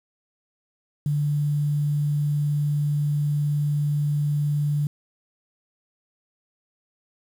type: tone with quantisation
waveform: sine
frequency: 146.83 Hz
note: D3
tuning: in tune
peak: -20 dBFS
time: 1.06-4.87 s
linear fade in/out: 2 ms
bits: 8
effects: none